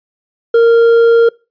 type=tone with hard clipping; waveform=triangle; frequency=463.4 Hz; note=A#4; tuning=10 cents flat; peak=-6 dBFS; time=0.54-1.29 s; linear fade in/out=5 ms; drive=8 dB; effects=noise-tail reverb RT60 0.3 s tail -25 dB re dry + resampled to 11025 Hz